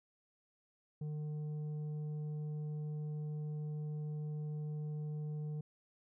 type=tone with tanh clipping; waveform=sine; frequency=151.1 Hz; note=D3; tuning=50 cents sharp; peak=-39 dBFS; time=1.01-5.61 s; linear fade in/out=5 ms; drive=6 dB; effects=none